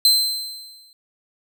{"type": "tone with exponential decay", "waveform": "40% pulse", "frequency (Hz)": 4100, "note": "C8", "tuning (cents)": -36, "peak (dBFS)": -9, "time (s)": [0.05, 0.93], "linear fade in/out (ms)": 1, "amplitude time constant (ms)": 190, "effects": []}